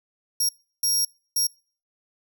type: tone bursts at uneven times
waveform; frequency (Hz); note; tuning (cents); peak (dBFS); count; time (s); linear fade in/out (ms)
20% pulse; 5600; F8; +4; -15; 3; 0.4-0.49 / 0.83-1.05 / 1.36-1.47; 5
effects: noise-tail reverb RT60 0.4 s tail -24 dB re dry

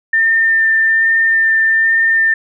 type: tone with vibrato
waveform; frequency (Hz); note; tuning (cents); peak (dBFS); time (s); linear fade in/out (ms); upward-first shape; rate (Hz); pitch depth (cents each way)
sine; 1800; A6; +39; -9; 0.13-2.34; 5; sine; 1.2; 10
effects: none

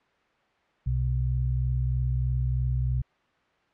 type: tone pair together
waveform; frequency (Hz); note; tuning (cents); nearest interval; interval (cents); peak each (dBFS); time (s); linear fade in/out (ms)
sine; 63.15 / 126.3; B1 / B2; +39 / +39; octave; 1200; -26; 0.86-3.02; 10
effects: white hiss -65 dBFS RMS until 3.73 s + low-pass 2000 Hz 12 dB/octave

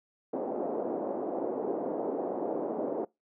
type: band-pass noise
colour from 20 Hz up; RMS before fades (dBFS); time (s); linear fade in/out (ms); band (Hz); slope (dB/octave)
pink; -33; 0.33-3.05; 5; 290 to 670; 24
effects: noise-tail reverb RT60 0.2 s tail -24 dB re dry

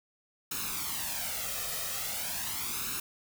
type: noise with flanger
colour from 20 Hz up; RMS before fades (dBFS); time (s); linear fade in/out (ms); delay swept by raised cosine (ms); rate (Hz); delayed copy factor
white; -35; 0.51-3; 5; 0.75 to 1.62; 0.41; +0.7
effects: none

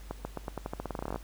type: accelerating click train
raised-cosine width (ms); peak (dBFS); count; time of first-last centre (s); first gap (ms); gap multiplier
1; -20; 19; 0.11-1.16; 140; 0.88
effects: added 50 Hz sine -44 dBFS peak until 1.23 s + pink hiss -55 dBFS RMS until 1.23 s

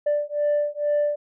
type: beating tone pair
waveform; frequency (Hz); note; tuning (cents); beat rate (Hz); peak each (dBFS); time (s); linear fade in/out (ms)
sine; 587.3 / 589.5; D5 / D5; 0 / +6; 2.2; -22; 0.06-1.16; 10
effects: tanh soft clip ceiling -16 dBFS

